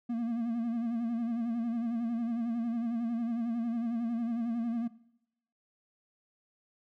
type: tone with vibrato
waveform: triangle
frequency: 233.1 Hz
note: A#3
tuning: in tune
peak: -28 dBFS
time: 0.09-4.88 s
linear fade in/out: 10 ms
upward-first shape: sine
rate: 11 Hz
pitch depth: 56 cents each way
effects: noise-tail reverb RT60 0.8 s tail -19 dB re dry